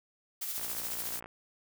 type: noise with tremolo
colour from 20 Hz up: blue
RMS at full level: -35 dBFS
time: 0.41-1.2 s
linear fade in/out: 10 ms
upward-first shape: sine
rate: 14 Hz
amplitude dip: 40%
type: click train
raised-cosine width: 0.5 ms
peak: -30 dBFS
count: 41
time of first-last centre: 0.58-1.259 s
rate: 58.9 Hz
effects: none